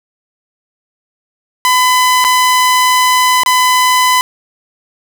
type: tone with dropouts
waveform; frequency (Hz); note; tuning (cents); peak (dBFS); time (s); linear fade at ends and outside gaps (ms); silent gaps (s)
sawtooth; 1007; B5; +33; -4; 1.65-4.21; 0; 2.242-2.248 / 3.434-3.461
effects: none